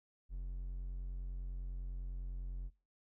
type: tone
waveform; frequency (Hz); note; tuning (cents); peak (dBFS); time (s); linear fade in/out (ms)
triangle; 44.98; F#1; -48; -37; 0.29-2.71; 50
effects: noise-tail reverb RT60 0.3 s tail -22 dB re dry